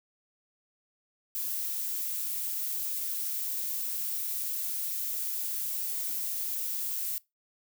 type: noise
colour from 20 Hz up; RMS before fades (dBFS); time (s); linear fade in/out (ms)
violet; -33; 1.35-7.18; 0
effects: noise-tail reverb RT60 0.2 s tail -22 dB re dry